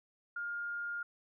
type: tone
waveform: sine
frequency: 1413 Hz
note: F6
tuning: 20 cents sharp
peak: -36 dBFS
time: 0.36-1.03 s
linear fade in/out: 5 ms
effects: none